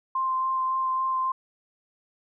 sine tone with vibrato, 1046.5 Hz, C6, in tune, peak -23 dBFS, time 0.15-1.32 s, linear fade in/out 5 ms, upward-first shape sine, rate 3.6 Hz, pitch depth 10 cents each way, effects none

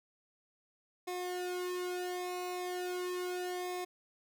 sawtooth tone with flanger, 360.5 Hz, F#4, 45 cents flat, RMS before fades -38 dBFS, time 1.07-3.85 s, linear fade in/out 10 ms, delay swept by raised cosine 0.67 to 2.17 ms, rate 0.37 Hz, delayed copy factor -0.85, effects none

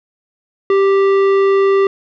sine tone with tanh clipping, 392 Hz, G4, in tune, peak -11 dBFS, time 0.7-1.87 s, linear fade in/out 2 ms, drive 13 dB, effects none

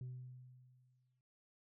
sine tone with exponential decay, 126.4 Hz, B2, 41 cents sharp, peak -40 dBFS, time 0.01-1.21 s, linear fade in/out 2 ms, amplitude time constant 260 ms, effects tanh soft clip ceiling -42 dBFS

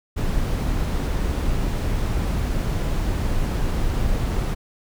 brown noise, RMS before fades -22 dBFS, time 0.16-4.55 s, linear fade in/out 20 ms, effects none

